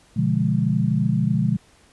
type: chord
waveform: sine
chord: B diminished seventh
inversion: none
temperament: equal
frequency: 123.47 / 146.83 / 174.61 / 207.7 Hz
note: B2 / D3 / F3 / Ab3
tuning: 0 / 0 / 0 / 0 cents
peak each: -23 dBFS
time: 0.16-1.57 s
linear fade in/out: 10 ms
effects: pink hiss -55 dBFS RMS until 1.92 s + resampled to 24000 Hz